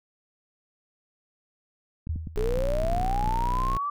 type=clicks; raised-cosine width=5 ms; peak=-22 dBFS; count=11; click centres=2.071 / 2.16 / 2.272 / 2.577 / 2.842 / 2.927 / 2.974 / 3.007 / 3.044 / 3.239 / 3.277 s
type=tone with exponential decay; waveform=sine; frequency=80.2 Hz; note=E2; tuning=47 cents flat; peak=-24 dBFS; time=2.09-2.65 s; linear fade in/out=5 ms; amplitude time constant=120 ms
type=tone; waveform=square; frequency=30.58 Hz; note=B0; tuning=16 cents flat; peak=-26 dBFS; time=2.36-3.77 s; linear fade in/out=0 ms
type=linear sweep; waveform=sine; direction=up; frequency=410 to 1174.7 Hz; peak=-26 dBFS; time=2.37-3.9 s; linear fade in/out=5 ms
effects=none